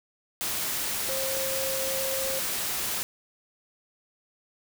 sine tone in noise, 533 Hz, C5, 32 cents sharp, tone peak -31 dBFS, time 1.09-2.39 s, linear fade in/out 0 ms, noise white, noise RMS -30 dBFS, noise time 0.41-3.03 s, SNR -4 dB, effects none

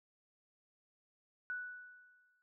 sine tone with exponential decay, 1480 Hz, F#6, in tune, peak -36 dBFS, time 1.5-2.42 s, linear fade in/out 0 ms, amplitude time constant 200 ms, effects noise-tail reverb RT60 0.1 s tail -22 dB re dry

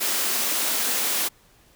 white high-pass noise, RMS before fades -24 dBFS, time 0-1.29 s, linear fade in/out 20 ms, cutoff 200 Hz, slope 96 dB/octave, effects pink hiss -57 dBFS RMS until 1.75 s

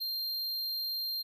square tone, 4186 Hz, C8, in tune, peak -33 dBFS, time 0-1.23 s, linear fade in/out 20 ms, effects none

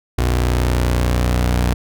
sawtooth tone pair together, 60.53 / 90.7 Hz, B1 / F#2, -34 / -34 cents, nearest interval perfect fifth, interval 700 cents, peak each -11 / -18 dBFS, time 0.18-1.74 s, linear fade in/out 5 ms, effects none

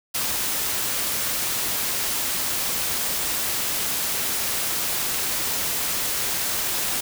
white noise, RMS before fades -25 dBFS, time 0.14-7.01 s, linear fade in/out 10 ms, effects none

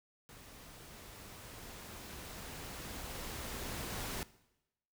pink noise with level ramp, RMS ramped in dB -55 to -40 dBFS, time 0.29-4.23 s, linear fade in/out 0 ms, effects noise-tail reverb RT60 0.9 s tail -19 dB re dry

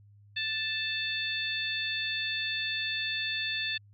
harmonic tone with a mistuned harmonic, 880 Hz, A5, in tune, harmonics 2 / 3 / 4 / 5, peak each -35 / -35 / -34 / -39 dBFS, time 0.36-3.78 s, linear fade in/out 10 ms, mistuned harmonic 4, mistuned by +17 cents, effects added 102 Hz sine -54 dBFS peak until 3.93 s

